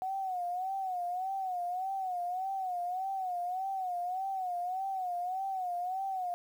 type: tone with vibrato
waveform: sine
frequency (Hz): 740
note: F#5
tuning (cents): 0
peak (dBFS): -32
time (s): 0.02-6.34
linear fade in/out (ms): 0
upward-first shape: sine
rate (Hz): 1.7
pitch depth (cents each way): 90
effects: 10-bit